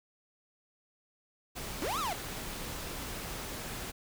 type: noise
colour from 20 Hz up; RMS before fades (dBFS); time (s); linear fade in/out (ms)
pink; -40; 1.55-3.92; 20
type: linear two-way sweep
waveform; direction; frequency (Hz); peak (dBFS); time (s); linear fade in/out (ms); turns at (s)
45% pulse; up then down; 233.1 to 1357 to 645; -32; 1.82-2.13; 2; 1.99
effects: none